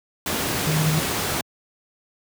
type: tone in noise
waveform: sine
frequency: 155.56 Hz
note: D#3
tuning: in tune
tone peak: -18 dBFS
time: 0.67-0.99 s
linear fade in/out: 2 ms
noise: pink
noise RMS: -24 dBFS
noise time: 0.26-1.41 s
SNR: +3 dB
effects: high-pass 100 Hz 12 dB/octave